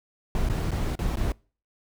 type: noise with dropouts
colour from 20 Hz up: brown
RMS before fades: -26 dBFS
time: 0.35-1.32 s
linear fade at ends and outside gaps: 1 ms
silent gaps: 0.488-0.498 / 0.708-0.716 / 0.954-0.99 / 1.157-1.17 s
effects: noise-tail reverb RT60 0.4 s tail -26 dB re dry